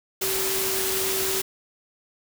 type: tone in noise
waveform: sine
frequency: 382.8 Hz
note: G4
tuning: 41 cents flat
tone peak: -29 dBFS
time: 0.21-1.42 s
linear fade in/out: 10 ms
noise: white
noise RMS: -26 dBFS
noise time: 0.21-1.42 s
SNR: -6 dB
effects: none